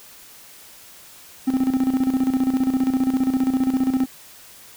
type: tone with tremolo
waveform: triangle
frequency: 261.6 Hz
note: C4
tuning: in tune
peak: -13 dBFS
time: 1.47-4.06 s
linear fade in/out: 10 ms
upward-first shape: square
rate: 15 Hz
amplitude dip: 65%
effects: white hiss -45 dBFS RMS until 4.76 s